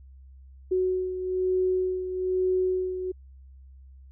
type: beating tone pair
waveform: sine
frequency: 370 / 371.1 Hz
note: F#4 / F#4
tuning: 0 / +5 cents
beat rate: 1.1 Hz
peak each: -24 / -31 dBFS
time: 0.71-3.12 s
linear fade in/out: 10 ms
effects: added 66 Hz sine -46 dBFS peak until 4.11 s